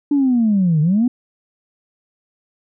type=linear two-way sweep; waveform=sine; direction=down then up; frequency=293.7 to 146.83 to 255.9 Hz; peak=-11 dBFS; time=0.11-1.08 s; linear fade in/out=5 ms; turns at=0.81 s; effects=tanh soft clip ceiling -8 dBFS